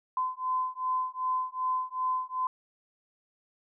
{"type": "beating tone pair", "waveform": "sine", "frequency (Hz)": [1022, 1024.6], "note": ["C6", "C6"], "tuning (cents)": [-41, -37], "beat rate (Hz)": 2.6, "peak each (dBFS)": -31, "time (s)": [0.17, 2.47], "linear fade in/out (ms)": 2, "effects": []}